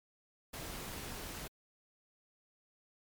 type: noise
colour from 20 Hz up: pink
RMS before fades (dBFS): -44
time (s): 0.53-1.48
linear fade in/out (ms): 10
effects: MP3 96 kbps